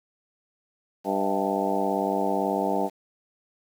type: harmonic tone with a mistuned harmonic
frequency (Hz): 98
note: G2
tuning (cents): 0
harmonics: 2 / 3 / 4 / 5 / 6 / 7 / 8 / 9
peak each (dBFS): -31 / -31 / -31 / -31 / -31 / -31 / -31 / -31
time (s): 1.04-2.9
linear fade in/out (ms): 50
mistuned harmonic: 6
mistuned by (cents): +100
effects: 8-bit